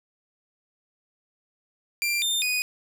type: tone with pitch steps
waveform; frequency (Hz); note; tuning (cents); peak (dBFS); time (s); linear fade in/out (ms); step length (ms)
sawtooth; 2373 / 3610 / 2482; D7 / A7 / D#7; +17 / +44 / -5; -20; 2.02-2.62; 0; 200
effects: 10-bit